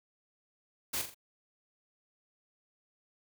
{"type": "noise with echo", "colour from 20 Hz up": "white", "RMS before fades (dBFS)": -34, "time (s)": [0.93, 1.02], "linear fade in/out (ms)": 10, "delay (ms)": 42, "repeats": 3, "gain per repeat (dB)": -7, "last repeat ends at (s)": 1.146, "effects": []}